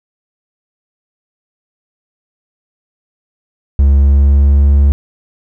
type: tone with pitch glide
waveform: triangle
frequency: 69.5 to 70.63 Hz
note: C#2 to C#2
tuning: +5 to +33 cents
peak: -3 dBFS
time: 3.79-4.92 s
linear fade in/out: 0 ms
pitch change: +28 cents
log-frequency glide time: 3.96-4.69 s
effects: none